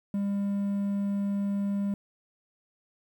triangle tone, 200.4 Hz, G3, 38 cents sharp, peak -24 dBFS, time 0.14-1.94 s, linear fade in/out 2 ms, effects 10-bit

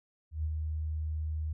sine tone with ADSR envelope, 77.78 Hz, D#2, in tune, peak -28 dBFS, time 0.31-1.53 s, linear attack 130 ms, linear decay 48 ms, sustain -3 dB, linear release 5 ms, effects none

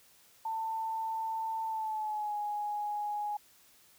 sine tone with pitch glide, 892 to 832.3 Hz, A5 to G#5, +23 to +4 cents, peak -32 dBFS, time 0.45-3.37 s, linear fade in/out 5 ms, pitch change -119 cents, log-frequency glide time 1.65-2.35 s, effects white hiss -62 dBFS RMS until 3.98 s

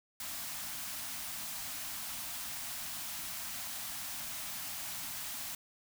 white band-stop noise, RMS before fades -41 dBFS, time 0.2-5.55 s, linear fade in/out 2 ms, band 310 to 600 Hz, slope 96 dB/octave, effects none

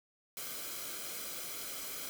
white noise with comb filter, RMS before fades -42 dBFS, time 0.37-2.09 s, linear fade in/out 0 ms, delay 1.1 ms, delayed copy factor -0.55, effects none

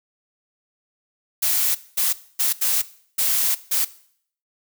blue noise bursts at uneven times, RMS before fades -20 dBFS, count 6, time 1.42-1.75 / 1.97-2.13 / 2.39-2.53 / 2.61-2.82 / 3.18-3.55 / 3.71-3.85 s, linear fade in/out 10 ms, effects noise-tail reverb RT60 0.6 s tail -18 dB re dry

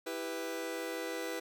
sawtooth chord, E minor, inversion none, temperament just, 329.6 / 395.6 / 494.4 Hz, E4 / G4 / B4, 0 / +16 / +2 cents, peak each -37 / -39 / -35 dBFS, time 0.06-1.4 s, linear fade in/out 10 ms, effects none

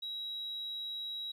sine tone, 3860 Hz, B7, 40 cents flat, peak -36 dBFS, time 0.02-1.32 s, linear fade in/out 10 ms, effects tanh soft clip ceiling -34 dBFS + 12-bit

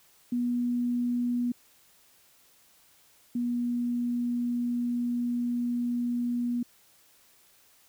sine tone pair in turn, 242.8 / 241.3 Hz, B3 / B3, -29 / -40 cents, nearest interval unison, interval 11 cents, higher first, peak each -25 / -26 dBFS, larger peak first, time 0.32-1.52 / 3.35-6.63 s, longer second, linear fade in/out 5 ms, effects white hiss -61 dBFS RMS until 7.88 s

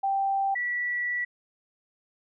sine tone pair in turn, 784 / 1950.6 Hz, G5 / B6, 0 / -22 cents, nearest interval octave + major third, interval 1578 cents, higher second, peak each -23 / -26 dBFS, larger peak first, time 0.03-0.55 / 0.55-1.25 s, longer second, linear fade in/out 10 ms, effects none

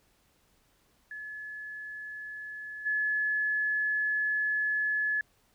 sine tone with level steps, 1711 Hz, A6, 49 cents flat, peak -38 / -26 dBFS, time 1.11-5.21 s, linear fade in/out 2 ms, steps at 2.85 s, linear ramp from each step 20 ms, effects pink hiss -68 dBFS RMS until 5.54 s

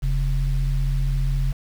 sine tone pair together, 40.27 / 135.8 Hz, E1 / C#3, -40 / -35 cents, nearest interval octave + major sixth, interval 2105 cents, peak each -19 / -23 dBFS, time 0.02-1.53 s, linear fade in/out 20 ms, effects tanh soft clip ceiling -12 dBFS + 7-bit

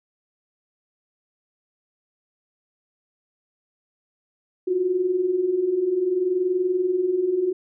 sine tone pair together, 347.2 / 367.8 Hz, F4 / F#4, -10 / -10 cents, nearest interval minor second, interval 100 cents, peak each -27 / -20 dBFS, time 4.67-7.53 s, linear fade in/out 10 ms, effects none

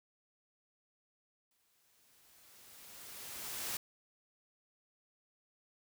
white noise with exponential growth, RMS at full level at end -38 dBFS, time 1.51-3.77 s, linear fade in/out 2 ms, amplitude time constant 490 ms, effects none

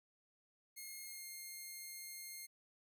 5% pulse tone with pitch glide, 2144 to 2126 Hz, C7 to C7, +42 to +27 cents, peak -38 dBFS, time 0.76-2.47 s, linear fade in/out 20 ms, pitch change -15 cents, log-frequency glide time 1.01-1.24 s, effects none

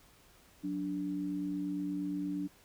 sine tone pair together, 183.1 / 291.7 Hz, F#3 / D4, -18 / -12 cents, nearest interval minor sixth, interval 806 cents, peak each -39 / -34 dBFS, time 0.63-2.48 s, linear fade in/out 20 ms, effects pink hiss -62 dBFS RMS until 2.64 s

